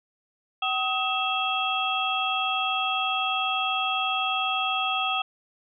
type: tone cluster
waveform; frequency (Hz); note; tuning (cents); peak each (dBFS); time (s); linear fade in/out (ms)
sine; 762 / 1264 / 2674 / 3277; G5 / D#6 / E7 / G#7; -49 / +27 / +24 / -24; -29; 0.62-5.22; 5
effects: none